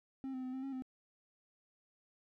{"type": "tone with pitch steps", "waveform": "triangle", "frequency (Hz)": [266.6, 257.8, 255.6, 262.5, 271.6, 258.7], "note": ["C4", "C4", "C4", "C4", "C#4", "C4"], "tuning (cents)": [33, -26, -40, 6, -35, -19], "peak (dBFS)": -37, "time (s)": [0.24, 0.822], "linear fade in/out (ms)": 0, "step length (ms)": 97, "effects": []}